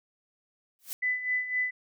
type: noise with exponential growth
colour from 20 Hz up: blue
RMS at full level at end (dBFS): -32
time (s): 0.79-0.93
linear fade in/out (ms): 0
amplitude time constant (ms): 29
type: tone with tremolo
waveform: sine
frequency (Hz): 2000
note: B6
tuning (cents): +21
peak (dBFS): -24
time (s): 1.02-1.71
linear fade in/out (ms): 10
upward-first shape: sine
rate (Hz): 3.9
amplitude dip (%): 70
effects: none